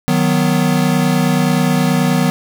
square chord, B major, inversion first, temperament equal, 155.56 / 185 / 246.9 Hz, D#3 / F#3 / B3, 0 / 0 / 0 cents, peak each -17 dBFS, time 0.08-2.3 s, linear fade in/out 0 ms, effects none

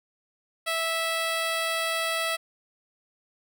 10% pulse tone, 656 Hz, E5, 9 cents flat, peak -17 dBFS, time 0.66-2.37 s, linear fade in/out 20 ms, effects none

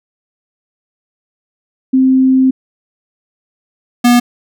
sine / square tone pair in turn, 261.6 / 242.3 Hz, C4 / B3, 0 / -33 cents, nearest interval minor second, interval 133 cents, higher first, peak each -6 dBFS, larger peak neither, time 1.93-2.51 / 4.04-4.2 s, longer first, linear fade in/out 10 ms, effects none

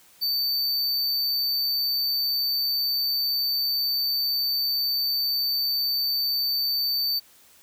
square tone, 4569 Hz, D8, 48 cents flat, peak -23 dBFS, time 0.21-7.2 s, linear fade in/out 20 ms, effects white hiss -55 dBFS RMS until 7.62 s

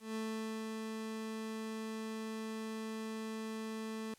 30% pulse tone with ADSR envelope, 220.5 Hz, A3, 4 cents sharp, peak -34 dBFS, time 0-4.14 s, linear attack 150 ms, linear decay 500 ms, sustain -3 dB, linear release 3 ms, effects white hiss -65 dBFS RMS until 4.18 s + low-pass 11000 Hz 12 dB/octave

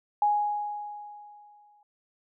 sine tone with exponential decay, 830.6 Hz, G#5, in tune, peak -19 dBFS, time 0.22-1.83 s, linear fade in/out 2 ms, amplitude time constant 350 ms, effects none

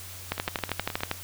two click trains, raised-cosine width 0.3 ms, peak -10 / -17 dBFS, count 11 / 7, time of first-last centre 0.32-1.114 / 0.38-1.006 s, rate 12.6 / 9.58 Hz, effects added 91 Hz sine -45 dBFS peak until 1.23 s + white hiss -43 dBFS RMS until 1.23 s

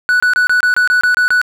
triangle tone bursts, 1480 Hz, F#6, in tune, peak -7 dBFS, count 10, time 0.09-1.415 s, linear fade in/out 0 ms, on 110 ms, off 25 ms, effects none

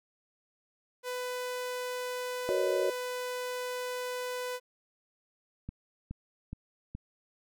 sawtooth tone, 498.7 Hz, B4, 17 cents sharp, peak -30 dBFS, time 1.03-4.6 s, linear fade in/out 50 ms
sine chord, D# minor seventh, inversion first, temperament equal with one note detuned, 370 / 466.2 / 554.4 / 619 Hz, F#4 / A#4 / C#5 / D#5, 0 / 0 / 0 / -9 cents, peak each -31 / -34 / -31 / -35 dBFS, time 2.49-2.9 s, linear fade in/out 0 ms
click train, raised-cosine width 5 ms, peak -26 dBFS, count 4, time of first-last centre 5.69-6.951 s, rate 2.38 Hz
effects none

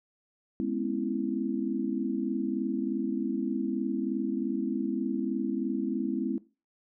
sine chord, C# minor seventh, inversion second, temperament equal with one note detuned, 207.7 / 246.9 / 270.2 / 329.6 Hz, G#3 / B3 / C#4 / E4, 0 / 0 / -44 / 0 cents, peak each -33 dBFS, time 0.6-6.38 s, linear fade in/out 0 ms, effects noise-tail reverb RT60 0.3 s tail -18 dB re dry

